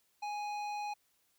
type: tone with hard clipping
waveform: sine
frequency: 830.6 Hz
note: G#5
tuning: in tune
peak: -38 dBFS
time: 0.22-0.94 s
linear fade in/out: 10 ms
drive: 12 dB
effects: white hiss -74 dBFS RMS until 1.38 s